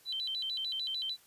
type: tone with vibrato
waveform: sine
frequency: 3520 Hz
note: A7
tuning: in tune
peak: -33 dBFS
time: 0.05-1.17 s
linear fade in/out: 50 ms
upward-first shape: square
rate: 6.7 Hz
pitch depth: 210 cents each way
effects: white hiss -62 dBFS RMS until 1.26 s + resampled to 32000 Hz